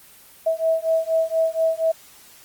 sine beating tone pair, 647 / 651.2 Hz, E5 / E5, -32 / -21 cents, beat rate 4.2 Hz, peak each -21 dBFS, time 0.46-1.92 s, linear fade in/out 10 ms, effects white hiss -48 dBFS RMS until 2.44 s + Opus 24 kbps

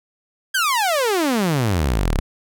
sawtooth exponential sweep, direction down, 1632 to 30.87 Hz, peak -13 dBFS, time 0.54-2.2 s, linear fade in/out 10 ms, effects none

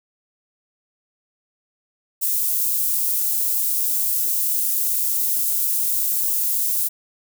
white high-pass noise, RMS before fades -21 dBFS, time 2.21-6.89 s, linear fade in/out 20 ms, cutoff 11000 Hz, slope 12 dB/octave, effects none

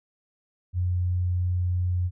sine tone, 89.7 Hz, F2, 47 cents sharp, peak -22 dBFS, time 0.73-2.11 s, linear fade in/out 50 ms, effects none

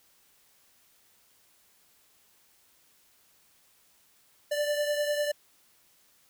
square beating tone pair, 587.3 / 597.3 Hz, D5 / D5, 0 / +29 cents, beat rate 10 Hz, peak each -28 / -35 dBFS, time 4.51-5.32 s, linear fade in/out 10 ms, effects white hiss -64 dBFS RMS until 6.29 s

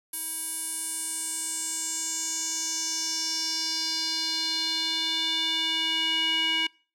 square tone with band-pass filter sweep, 322.8 Hz, E4, 36 cents flat, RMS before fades -29 dBFS, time 0.13-6.67 s, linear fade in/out 5 ms, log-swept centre 11000 to 2700 Hz, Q 4.8, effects noise-tail reverb RT60 0.4 s tail -25 dB re dry

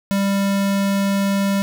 square tone, 197.7 Hz, G3, 15 cents sharp, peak -17 dBFS, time 0.11-1.62 s, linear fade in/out 0 ms, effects none

